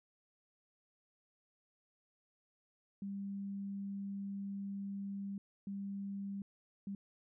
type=tone bursts at uneven times; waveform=sine; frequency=198.3 Hz; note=G3; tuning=20 cents sharp; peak=-39 dBFS; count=3; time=3.02-5.38 / 5.67-6.42 / 6.87-6.95 s; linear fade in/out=2 ms; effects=none